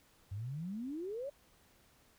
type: exponential sweep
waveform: sine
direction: up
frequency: 92.9 to 587.3 Hz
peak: -38 dBFS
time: 0.31-1.3 s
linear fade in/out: 10 ms
effects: pink hiss -67 dBFS RMS until 2.18 s